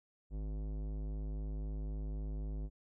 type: tone with tanh clipping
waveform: sine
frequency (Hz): 51.91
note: G#1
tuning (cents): 0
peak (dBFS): -39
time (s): 0.3-2.7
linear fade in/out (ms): 50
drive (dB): 17
effects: none